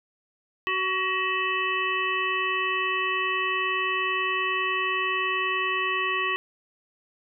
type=harmonic tone with a mistuned harmonic; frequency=374.2 Hz; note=F#4; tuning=20 cents sharp; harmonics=1 / 3 / 5 / 7 / 8; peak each=-33 / -28 / -29 / -29 / -34 dBFS; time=0.67-6.36 s; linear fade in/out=0 ms; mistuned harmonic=5; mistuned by=+27 cents; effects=none